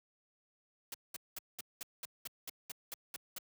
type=noise bursts; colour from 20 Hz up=white; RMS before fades=-43 dBFS; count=12; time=0.92-3.384 s; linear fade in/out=2 ms; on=22 ms; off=200 ms; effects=high-pass 100 Hz 12 dB/octave